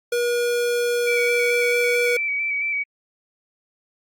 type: tone with pitch glide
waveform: square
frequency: 480.2 to 483.5 Hz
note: B4 to B4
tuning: -49 to -37 cents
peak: -20 dBFS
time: 0.12-2.17 s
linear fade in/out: 5 ms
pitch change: +12 cents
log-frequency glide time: 1.02-1.85 s
type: tone with vibrato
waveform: sine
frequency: 2298 Hz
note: D7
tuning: 38 cents flat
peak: -21 dBFS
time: 1.06-2.84 s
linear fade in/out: 20 ms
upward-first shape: square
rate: 4.5 Hz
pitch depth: 24 cents each way
effects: Opus 48 kbps